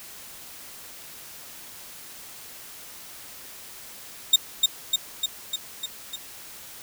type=tone with echo; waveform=35% pulse; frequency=3682 Hz; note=A#7; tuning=22 cents flat; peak=-10 dBFS; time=4.33-4.36 s; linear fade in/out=5 ms; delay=300 ms; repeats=6; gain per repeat=-3 dB; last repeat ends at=6.16 s; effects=white hiss -43 dBFS RMS until 6.82 s